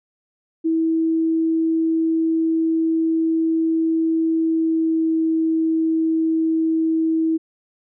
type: tone with pitch glide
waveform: sine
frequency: 324.6 to 322.5 Hz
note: E4 to E4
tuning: -27 to -38 cents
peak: -16 dBFS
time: 0.64-7.38 s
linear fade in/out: 20 ms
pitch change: -11 cents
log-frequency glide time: 4.39-5.18 s
effects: none